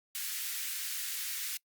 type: high-pass noise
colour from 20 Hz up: white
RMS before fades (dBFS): -37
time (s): 0.15-1.57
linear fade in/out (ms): 0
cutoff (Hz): 1600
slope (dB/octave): 24
effects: noise-tail reverb RT60 0.1 s tail -24 dB re dry + Opus 48 kbps